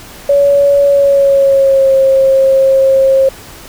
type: tone with pitch glide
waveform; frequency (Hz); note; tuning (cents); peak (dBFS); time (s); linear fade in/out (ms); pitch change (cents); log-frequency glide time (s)
sine; 565 to 536.1; C#5 to C5; +33 to +42; -5; 0.29-3.29; 5; -91; 0.85-1.94
effects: pink hiss -33 dBFS RMS until 3.68 s